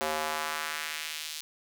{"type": "tone with high-pass filter sweep", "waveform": "square", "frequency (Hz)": 77.4, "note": "D#2", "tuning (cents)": -9, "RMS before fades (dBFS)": -34, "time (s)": [0.01, 1.41], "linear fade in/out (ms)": 0, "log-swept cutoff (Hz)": [540, 4100], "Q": 1.2, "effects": []}